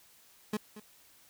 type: tone with echo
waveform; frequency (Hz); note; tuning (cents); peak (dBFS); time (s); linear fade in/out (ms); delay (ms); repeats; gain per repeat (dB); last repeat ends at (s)
30% pulse; 212.4; G#3; +39; -27; 0.53-0.57; 5; 230; 1; -15; 0.8
effects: white hiss -61 dBFS RMS until 1.29 s